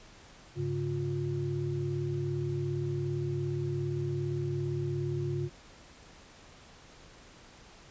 sine tone cluster, 101.7 / 139.1 / 354.4 Hz, G#2 / C#3 / F4, -36 / +6 / +25 cents, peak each -37 / -32 / -35 dBFS, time 0.55-5.5 s, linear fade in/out 50 ms, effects pink hiss -54 dBFS RMS until 7.9 s + resampled to 16000 Hz

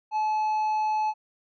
triangle tone, 860 Hz, A5, 40 cents flat, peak -21 dBFS, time 0.11-1.14 s, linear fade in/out 50 ms, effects resampled to 16000 Hz

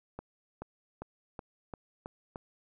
accelerating click train, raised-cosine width 1 ms, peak -26 dBFS, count 7, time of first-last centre 0.19-2.358 s, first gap 430 ms, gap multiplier 0.93, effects none

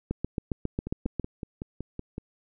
two click trains, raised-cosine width 3 ms, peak -21 / -15 dBFS, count 8 / 9, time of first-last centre 0.87-2.181 / 0.11-1.197 s, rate 5.34 / 7.36 Hz, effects none

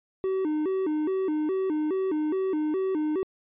triangle tone with vibrato, 341 Hz, F4, 41 cents flat, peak -22 dBFS, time 0.24-3.23 s, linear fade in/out 0 ms, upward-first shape square, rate 2.4 Hz, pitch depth 190 cents each way, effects resampled to 8000 Hz

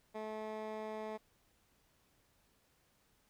15% pulse tone with band-pass filter, 216.5 Hz, A3, 28 cents flat, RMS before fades -43 dBFS, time 0.14-1.18 s, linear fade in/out 20 ms, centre 680 Hz, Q 0.61, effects pink hiss -73 dBFS RMS until 3.29 s

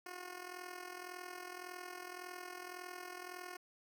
10% pulse tone with amplitude modulation, 360.6 Hz, F#4, 45 cents flat, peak -35 dBFS, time 0.06-3.57 s, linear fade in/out 5 ms, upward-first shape sine, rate 41.8 Hz, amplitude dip 70%, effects none

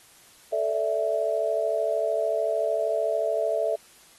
sine chord, A suspended fourth, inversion none, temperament just, 440 / 586.7 / 660 Hz, A4 / D5 / E5, 0 / -2 / +2 cents, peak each -29 / -28 / -25 dBFS, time 0.52-3.76 s, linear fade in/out 10 ms, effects white hiss -54 dBFS RMS until 4.18 s + AAC 32 kbps

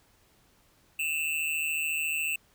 square tone with amplitude modulation, 2670 Hz, E7, 22 cents sharp, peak -25 dBFS, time 0.99-2.36 s, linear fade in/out 5 ms, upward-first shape sine, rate 154 Hz, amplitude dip 75%, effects pink hiss -64 dBFS RMS until 2.54 s

